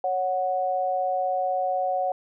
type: tone pair together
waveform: sine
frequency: 554 / 738.1 Hz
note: C#5 / F#5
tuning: -1 / -4 cents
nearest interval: perfect fourth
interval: 497 cents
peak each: -27 / -24 dBFS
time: 0.04-2.12 s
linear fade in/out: 2 ms
effects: none